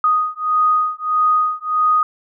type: beating tone pair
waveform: sine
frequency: 1243 / 1244.6 Hz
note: D#6 / D#6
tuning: -2 / 0 cents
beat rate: 1.6 Hz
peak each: -17 dBFS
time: 0.04-2.03 s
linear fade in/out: 2 ms
effects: none